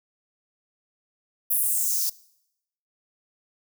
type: noise with high-pass filter sweep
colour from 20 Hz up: violet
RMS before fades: -24 dBFS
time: 1.5-2.1 s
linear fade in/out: 10 ms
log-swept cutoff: 12000 to 4800 Hz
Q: 3.1
effects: noise-tail reverb RT60 0.8 s tail -22 dB re dry